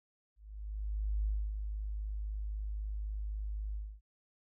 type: tone with ADSR envelope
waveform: sine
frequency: 51.91 Hz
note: G#1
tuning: in tune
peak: -29 dBFS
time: 0.36-4.01 s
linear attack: 900 ms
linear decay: 260 ms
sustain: -6 dB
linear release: 260 ms
effects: none